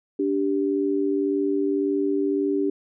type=tone pair together; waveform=sine; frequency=290.2 / 392 Hz; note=D4 / G4; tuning=-21 / 0 cents; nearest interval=perfect fourth; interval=521 cents; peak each=-23 dBFS; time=0.19-2.7 s; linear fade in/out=5 ms; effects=none